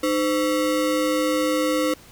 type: ring-modulated tone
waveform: square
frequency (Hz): 410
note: G#4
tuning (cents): -22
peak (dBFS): -17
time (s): 0.03-1.94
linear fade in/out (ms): 5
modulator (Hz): 104
effects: pink hiss -48 dBFS RMS until 2.11 s